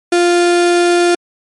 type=tone; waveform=35% pulse; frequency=349.2 Hz; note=F4; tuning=in tune; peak=-7 dBFS; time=0.12-1.15 s; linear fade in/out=5 ms; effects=MP3 48 kbps